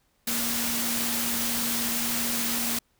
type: tone in noise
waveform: sine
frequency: 234.9 Hz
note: A#3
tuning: 13 cents sharp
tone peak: -33 dBFS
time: 0.27-2.79 s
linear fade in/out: 5 ms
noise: white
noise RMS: -28 dBFS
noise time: 0.27-2.79 s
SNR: -8 dB
effects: pink hiss -69 dBFS RMS until 2.99 s